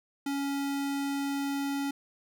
square tone, 279.3 Hz, C#4, 13 cents sharp, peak -30 dBFS, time 0.26-1.91 s, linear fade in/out 5 ms, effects none

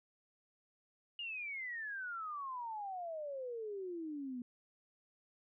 sine exponential sweep, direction down, 2880 to 239.4 Hz, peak -40 dBFS, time 1.19-4.42 s, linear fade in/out 2 ms, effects none

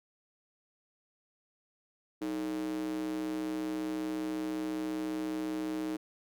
square tone with high-pass filter, 62.7 Hz, B1, 27 cents sharp, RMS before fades -35 dBFS, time 2.21-5.97 s, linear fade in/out 10 ms, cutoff 310 Hz, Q 4.7, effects none

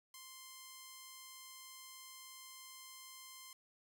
5% pulse tone, 1046.5 Hz, C6, in tune, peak -40 dBFS, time 0.14-3.53 s, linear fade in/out 2 ms, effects none

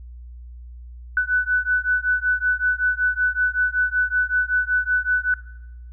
sine beating tone pair, 1491 / 1496.3 Hz, F#6 / F#6, +13 / +19 cents, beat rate 5.3 Hz, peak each -21 / -20 dBFS, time 1.17-5.34 s, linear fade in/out 2 ms, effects noise-tail reverb RT60 0.9 s tail -19 dB re dry + added 60 Hz sine -36 dBFS peak until 5.92 s

